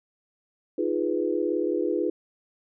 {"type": "chord", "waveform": "sine", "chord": "F half-diminished seventh", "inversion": "third", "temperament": "equal", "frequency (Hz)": [311.1, 349.2, 415.3, 493.9], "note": ["Eb4", "F4", "Ab4", "Cb5"], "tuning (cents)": [0, 0, 0, 0], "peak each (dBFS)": [-29, -27, -29, -30], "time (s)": [0.78, 2.1], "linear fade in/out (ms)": 5, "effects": []}